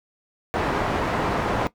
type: low-pass noise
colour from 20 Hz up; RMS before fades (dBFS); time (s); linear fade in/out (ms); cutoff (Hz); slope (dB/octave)
white; -24; 0.54-1.67; 0; 1000; 12
effects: noise-tail reverb RT60 0.1 s tail -17 dB re dry